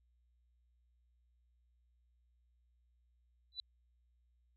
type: tone with exponential growth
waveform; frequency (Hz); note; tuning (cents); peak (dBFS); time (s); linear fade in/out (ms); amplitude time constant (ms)
sine; 3980; B7; +13; -35; 3.52-3.6; 1; 17
effects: added 60 Hz sine -70 dBFS peak until 4.56 s